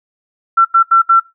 sine tone bursts at uneven times, 1349 Hz, E6, 40 cents sharp, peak -5 dBFS, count 4, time 0.57-0.65 / 0.74-0.83 / 0.91-1.02 / 1.09-1.2 s, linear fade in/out 10 ms, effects noise-tail reverb RT60 0.2 s tail -19 dB re dry

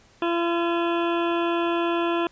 harmonic tone with a mistuned harmonic, 340.3 Hz, F4, 45 cents flat, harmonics 1 / 2 / 3 / 4 / 5 / 7 / 8 / 9 / 10, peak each -23 / -29 / -29 / -33 / -37 / -38 / -39 / -41 / -40 dBFS, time 0.22-2.27 s, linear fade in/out 2 ms, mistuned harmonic 7, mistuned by +82 cents, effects pink hiss -56 dBFS RMS until 2.31 s + resampled to 16000 Hz

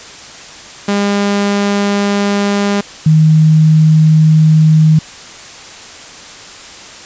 sawtooth / sine tone pair in turn, 202.1 / 156.67 Hz, G#3 / D#3, -47 / +12 cents, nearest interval major third, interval 441 cents, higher first, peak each -7 / -4 dBFS, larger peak second, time 0.88-2.81 / 3.06-4.99 s, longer neither, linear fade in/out 5 ms, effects white hiss -32 dBFS RMS until 7.05 s + resampled to 16000 Hz

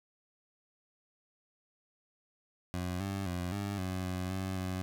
20% pulse tone with pitch steps, 89.7 / 97.9 / 88.8 / 100.7 / 92.8 / 91.6 / 94.7 / 92.7 Hz, F2 / G2 / F2 / G2 / F#2 / F#2 / F#2 / F#2, +47 / -2 / +29 / +47 / +6 / -17 / +41 / +4 cents, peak -29 dBFS, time 2.74-4.82 s, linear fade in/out 0 ms, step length 260 ms, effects none

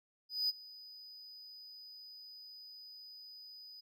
triangle tone with ADSR envelope, 4978 Hz, D#8, in tune, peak -28 dBFS, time 0.29-3.81 s, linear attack 200 ms, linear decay 26 ms, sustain -21 dB, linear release 13 ms, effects none

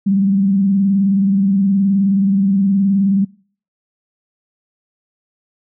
sine tone with vibrato, 196 Hz, G3, in tune, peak -11 dBFS, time 0.06-3.25 s, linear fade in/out 10 ms, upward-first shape square, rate 19 Hz, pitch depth 52 cents each way, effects noise-tail reverb RT60 0.5 s tail -25 dB re dry

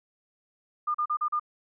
sine tone bursts, 1210 Hz, D#6, 49 cents flat, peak -24 dBFS, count 5, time 0.87-1.397 s, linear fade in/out 10 ms, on 75 ms, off 38 ms, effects none

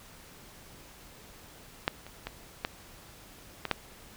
clicks, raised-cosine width 0.3 ms, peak -9 / -29 / -19 / -13 / -16 / -9 dBFS, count 6, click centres 1.879 / 2.066 / 2.27 / 2.649 / 3.653 / 3.713 s, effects pink hiss -52 dBFS RMS until 4.16 s

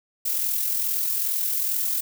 violet noise with amplitude modulation, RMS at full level -23 dBFS, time 0.25-2.01 s, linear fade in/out 10 ms, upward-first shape sine, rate 42.4 Hz, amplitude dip 40%, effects none

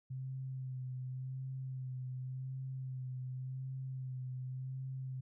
sine tone with vibrato, 129.9 Hz, C3, 12 cents flat, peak -39 dBFS, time 0.1-5.21 s, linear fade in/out 10 ms, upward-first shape sine, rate 0.89 Hz, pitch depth 27 cents each way, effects none

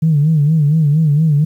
sine tone with vibrato, 152.5 Hz, D#3, 34 cents flat, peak -8 dBFS, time 0.02-1.45 s, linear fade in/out 10 ms, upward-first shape sine, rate 4.3 Hz, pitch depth 110 cents each way, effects tanh soft clip ceiling -4 dBFS + 8-bit

